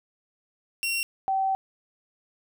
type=tone pair in turn; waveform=sawtooth / sine; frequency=2739 / 770.6 Hz; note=F7 / G5; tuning=-34 / -30 cents; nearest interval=octave + minor seventh; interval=2196 cents; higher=first; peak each=-22 dBFS; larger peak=neither; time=0.83-1.03 / 1.28-1.55 s; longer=second; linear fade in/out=0 ms; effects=none